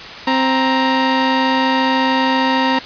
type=tone pair together; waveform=sawtooth; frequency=262.3 / 934.7 Hz; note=C4 / A#5; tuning=+4 / +4 cents; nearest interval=octave + minor seventh; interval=2200 cents; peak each=-12 dBFS; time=0.27-2.79 s; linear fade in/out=5 ms; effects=white hiss -31 dBFS RMS until 2.85 s + resampled to 11025 Hz